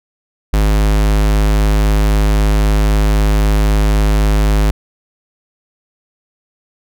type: tone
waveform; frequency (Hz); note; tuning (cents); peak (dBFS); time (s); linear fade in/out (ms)
square; 51.91; G#1; 0; -10; 0.53-4.71; 5
effects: none